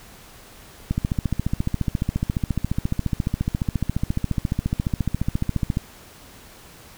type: click train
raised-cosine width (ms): 5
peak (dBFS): -9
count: 71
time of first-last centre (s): 0.91-5.771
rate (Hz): 14.4
effects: pink hiss -46 dBFS RMS until 6.97 s